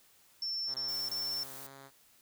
sine tone bursts, 5390 Hz, E8, 38 cents sharp, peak -33 dBFS, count 3, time 0.42-1.434 s, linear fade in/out 2 ms, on 320 ms, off 27 ms
5% pulse tone with pitch glide, 130.81 to 136.76 Hz, C3 to C#3, 0 to -23 cents, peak -39 dBFS, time 0.66-1.91 s, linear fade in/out 50 ms, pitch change +77 cents, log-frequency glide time 1.12-1.74 s
blue noise, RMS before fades -47 dBFS, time 0.88-1.67 s, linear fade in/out 5 ms
effects white hiss -64 dBFS RMS until 2.21 s

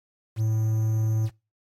triangle tone with quantisation, 110 Hz, A2, in tune, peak -19 dBFS, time 0.36-1.3 s, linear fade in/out 50 ms, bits 8, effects noise-tail reverb RT60 0.3 s tail -25 dB re dry + AAC 48 kbps

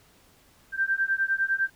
sine beating tone pair, 1568 / 1577.9 Hz, G6 / G6, 0 / +11 cents, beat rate 9.9 Hz, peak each -26 dBFS, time 0.72-1.7 s, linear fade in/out 50 ms, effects pink hiss -59 dBFS RMS until 1.75 s

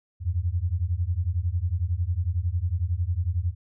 sine beating tone pair, 82.41 / 93.41 Hz, E2 / F#2, 0 / +17 cents, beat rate 11 Hz, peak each -26 dBFS, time 0.2-3.55 s, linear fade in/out 50 ms, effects none

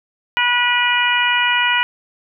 harmonic tone, 486.4 Hz, B4, 26 cents flat, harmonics 2 / 3 / 4 / 5 / 6, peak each -20 / -20 / -20 / -20 / -20 dBFS, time 0.37-1.83 s, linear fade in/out 0 ms, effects none

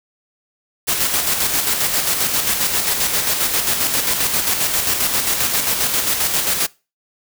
white noise with tremolo, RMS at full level -17 dBFS, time 0.87-6.67 s, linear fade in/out 20 ms, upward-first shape square, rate 7.5 Hz, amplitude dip 40%, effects noise-tail reverb RT60 0.3 s tail -23 dB re dry

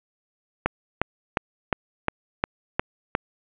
click train, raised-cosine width 0.5 ms, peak -5 dBFS, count 8, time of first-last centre 0.66-3.151 s, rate 2.81 Hz, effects resampled to 8000 Hz + 7-bit

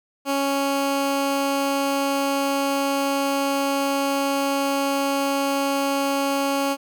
15% pulse tone, 277.2 Hz, C#4, in tune, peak -14 dBFS, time 0.25-6.77 s, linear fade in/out 50 ms, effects none

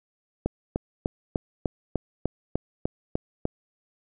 click train, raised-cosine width 2 ms, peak -11 dBFS, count 11, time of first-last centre 0.46-3.454 s, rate 3.34 Hz, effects none

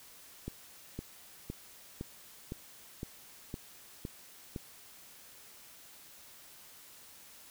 click train, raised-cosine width 3 ms, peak -25 dBFS, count 9, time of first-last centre 0.48-4.562 s, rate 1.96 Hz, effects white hiss -55 dBFS RMS until 7.5 s

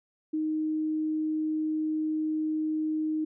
sine tone, 311.1 Hz, D#4, in tune, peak -26 dBFS, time 0.33-3.25 s, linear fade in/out 10 ms, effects none

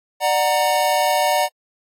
square chord, D augmented, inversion none, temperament equal with one note detuned, 596.2 / 740 / 932.3 Hz, D5 / F#5 / A#5, +26 / 0 / 0 cents, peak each -21 / -20 / -22 dBFS, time 0.2-1.49 s, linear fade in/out 50 ms, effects AAC 48 kbps

